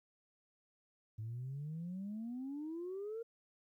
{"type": "exponential sweep", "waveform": "sine", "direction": "up", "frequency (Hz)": [106.2, 468.7], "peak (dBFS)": -39, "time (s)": [1.18, 3.23], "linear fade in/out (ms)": 10, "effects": ["tanh soft clip ceiling -37 dBFS", "13-bit"]}